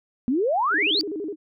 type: exponential sweep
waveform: sine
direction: up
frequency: 231.7 to 4742 Hz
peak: -19 dBFS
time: 0.28-1.01 s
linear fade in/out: 0 ms
type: tone with vibrato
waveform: sine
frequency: 357.1 Hz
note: F4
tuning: 39 cents sharp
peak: -27 dBFS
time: 0.7-1.36 s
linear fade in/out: 50 ms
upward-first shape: square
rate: 12 Hz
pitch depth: 230 cents each way
effects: none